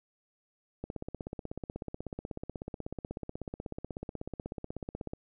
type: click train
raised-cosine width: 2 ms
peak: -24 dBFS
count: 71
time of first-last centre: 0.84-5.134 s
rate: 16.3 Hz
effects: none